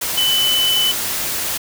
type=tone in noise; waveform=sine; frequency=3006 Hz; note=F#7; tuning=27 cents sharp; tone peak=-14 dBFS; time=0.17-0.92 s; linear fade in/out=10 ms; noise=white; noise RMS=-22 dBFS; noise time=0.01-1.58 s; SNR=+5 dB; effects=none